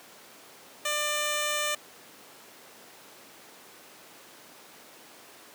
5% pulse tone with notch filter, 596 Hz, D5, 25 cents sharp, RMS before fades -29 dBFS, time 0.85-1.75 s, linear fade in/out 5 ms, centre 4800 Hz, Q 1.7, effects pink hiss -50 dBFS RMS until 5.54 s + high-pass 300 Hz 12 dB/octave

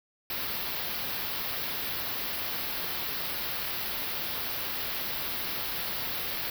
white band-stop noise, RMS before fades -33 dBFS, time 0.3-6.5 s, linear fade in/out 2 ms, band 5100 to 12000 Hz, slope 48 dB/octave, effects none

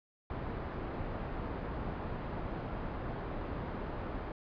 pink low-pass noise, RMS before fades -39 dBFS, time 0.3-4.32 s, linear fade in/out 2 ms, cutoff 1200 Hz, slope 12 dB/octave, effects resampled to 11025 Hz

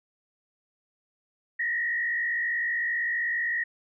sine tone with frequency modulation, 1887 Hz, A#6, 21 cents sharp, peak -25 dBFS, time 1.59-3.64 s, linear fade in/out 10 ms, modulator 55.6 Hz, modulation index 1.1, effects none

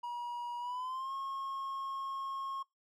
triangle tone with pitch glide, 960 to 1083.8 Hz, B5 to C#6, -49 to -39 cents, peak -35 dBFS, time 0.03-2.63 s, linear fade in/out 10 ms, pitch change +210 cents, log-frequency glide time 0.59-1.13 s, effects noise-tail reverb RT60 0.2 s tail -23 dB re dry

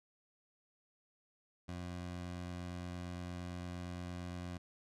20% pulse tone, 88.7 Hz, F2, 27 cents sharp, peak -37 dBFS, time 1.68-4.58 s, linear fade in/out 10 ms, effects low-pass 8000 Hz 12 dB/octave

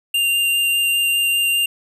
square tone with vibrato, 2789 Hz, F7, 3 cents flat, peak -16 dBFS, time 0.14-1.66 s, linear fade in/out 5 ms, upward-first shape triangle, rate 5 Hz, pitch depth 10 cents each way, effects none

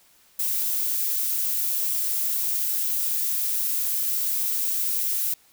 violet noise, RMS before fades -25 dBFS, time 0.39-5.34 s, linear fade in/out 5 ms, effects white hiss -58 dBFS RMS until 5.52 s

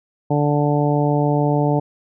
harmonic tone, 146.5 Hz, D3, 4 cents flat, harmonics 1 / 2 / 3 / 4 / 5 / 6, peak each -18 / -21 / -23 / -24 / -25 / -26 dBFS, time 0.3-1.8 s, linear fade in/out 10 ms, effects none

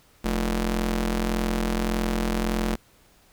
sawtooth ring-modulated tone, 132.3 Hz, C3, 20 cents sharp, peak -16 dBFS, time 0.24-2.76 s, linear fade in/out 10 ms, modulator 87 Hz, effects pink hiss -58 dBFS RMS until 3.32 s

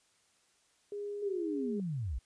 sine tone with tremolo, 409.3 Hz, G#4, 25 cents flat, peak -36 dBFS, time 0.92-1.8 s, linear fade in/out 2 ms, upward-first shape sine, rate 1.7 Hz, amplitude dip 25%
sine linear sweep, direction down, 415.3 to 49.15 Hz, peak -33 dBFS, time 1.22-2.19 s, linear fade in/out 10 ms
effects white hiss -70 dBFS RMS until 2.25 s + resampled to 22050 Hz

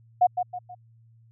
sine tone with echo, 722 Hz, F#5, 43 cents flat, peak -14 dBFS, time 0.21-0.27 s, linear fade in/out 10 ms, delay 160 ms, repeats 3, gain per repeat -8 dB, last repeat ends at 0.75 s, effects added 114 Hz sine -53 dBFS peak until 1.31 s

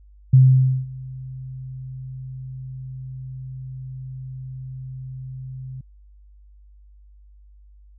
sine tone with ADSR envelope, 130.3 Hz, C3, 7 cents flat, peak -7 dBFS, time 0.33-5.81 s, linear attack 8 ms, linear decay 520 ms, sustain -24 dB, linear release 4 ms, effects added 50 Hz sine -46 dBFS peak until 7.98 s

